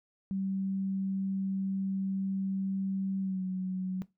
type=tone with pitch glide; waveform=sine; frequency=193 to 186.1 Hz; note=G3 to F#3; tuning=-27 to +10 cents; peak=-30 dBFS; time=0.31-4.02 s; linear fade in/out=0 ms; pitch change=-63 cents; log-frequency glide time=3.2-3.43 s; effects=noise-tail reverb RT60 0.2 s tail -18 dB re dry